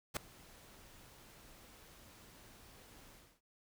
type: noise with ADSR envelope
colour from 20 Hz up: pink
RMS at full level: -35 dBFS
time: 0.14-3.41 s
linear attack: 27 ms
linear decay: 3 ms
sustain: -24 dB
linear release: 270 ms
effects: none